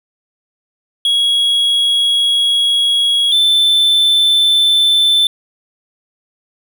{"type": "tone pair in turn", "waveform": "triangle", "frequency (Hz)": [3322, 3532], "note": ["G#7", "A7"], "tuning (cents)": [0, 6], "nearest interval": "minor second", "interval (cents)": 106, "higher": "second", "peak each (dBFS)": [-9, -7], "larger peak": "second", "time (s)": [[1.05, 3.32], [3.32, 5.27]], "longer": "first", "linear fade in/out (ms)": 2, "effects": []}